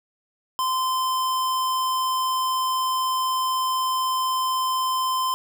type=tone; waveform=square; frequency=1034 Hz; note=C6; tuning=21 cents flat; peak=-22 dBFS; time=0.59-5.34 s; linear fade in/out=0 ms; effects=none